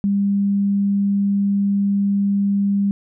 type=tone; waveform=sine; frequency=200 Hz; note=G3; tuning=35 cents sharp; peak=-15 dBFS; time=0.04-2.91 s; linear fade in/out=0 ms; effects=none